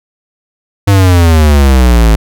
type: exponential sweep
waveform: square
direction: down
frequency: 101.6 to 53.2 Hz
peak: -4 dBFS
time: 0.87-2.16 s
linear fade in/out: 10 ms
effects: none